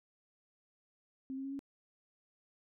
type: tone with pitch steps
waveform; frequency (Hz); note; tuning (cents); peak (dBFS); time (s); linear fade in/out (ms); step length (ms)
sine; 264.9 / 268.9 / 273 / 277.1; C4 / C4 / C#4 / C#4; +22 / +47 / -26 / -1; -38; 1.3-1.592; 0; 73
effects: none